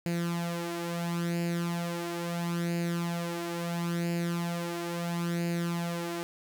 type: tone with flanger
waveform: sawtooth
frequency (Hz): 171.1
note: F3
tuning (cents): -35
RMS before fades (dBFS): -32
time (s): 0.06-6.23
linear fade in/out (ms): 0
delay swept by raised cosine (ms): 0.43 to 5.43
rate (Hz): 0.37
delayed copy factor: +0.65
effects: none